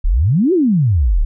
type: exponential two-way sweep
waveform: sine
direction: up then down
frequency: 31.72 to 392 to 31.72 Hz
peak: -10 dBFS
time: 0.04-1.25 s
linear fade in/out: 10 ms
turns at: 0.53 s
effects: none